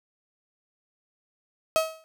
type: tone with exponential decay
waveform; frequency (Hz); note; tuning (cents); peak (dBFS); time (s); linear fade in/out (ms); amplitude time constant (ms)
35% pulse; 640; D#5; +49; -15; 1.76-2.04; 0; 60
effects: none